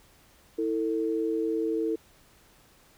sine tone pair together, 326.3 / 447.1 Hz, E4 / A4, -18 / +28 cents, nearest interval perfect fourth, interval 546 cents, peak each -28 dBFS, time 0.58-1.96 s, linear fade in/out 10 ms, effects pink hiss -59 dBFS RMS until 2.97 s

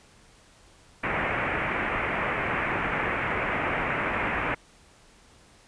white low-pass noise, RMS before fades -28 dBFS, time 1.03-4.55 s, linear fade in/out 10 ms, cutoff 2400 Hz, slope 48 dB/octave, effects pink hiss -56 dBFS RMS until 5.67 s + resampled to 22050 Hz

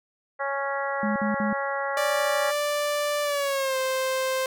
harmonic tone, 277.2 Hz, C#4, in tune, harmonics 2 / 3 / 4 / 5 / 6 / 7, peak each -30 / -32 / -33 / -34 / -35 / -35 dBFS, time 0.39-2.52 s, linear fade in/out 20 ms
sine tone bursts, 210.1 Hz, G#3, 20 cents sharp, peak -24 dBFS, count 3, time 1.03-1.53 s, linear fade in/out 2 ms, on 130 ms, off 55 ms
sawtooth tone with pitch glide, 587.3 to 523.2 Hz, D5 to C5, 0 to 0 cents, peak -20 dBFS, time 1.97-4.46 s, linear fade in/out 2 ms, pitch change -200 cents, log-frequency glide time 3.23-3.77 s
effects none

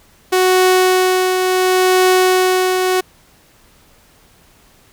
sawtooth tone with tremolo, 370 Hz, F#4, in tune, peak -5 dBFS, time 0.32-3.01 s, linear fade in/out 10 ms, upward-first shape triangle, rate 0.71 Hz, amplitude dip 45%, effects pink hiss -50 dBFS RMS until 4.92 s

